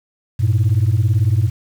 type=beating tone pair; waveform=sine; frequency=97.9 / 115.9 Hz; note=G2 / A#2; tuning=-2 / -10 cents; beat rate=18 Hz; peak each=-13 dBFS; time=0.39-1.5 s; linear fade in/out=20 ms; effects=tanh soft clip ceiling -9 dBFS + 7-bit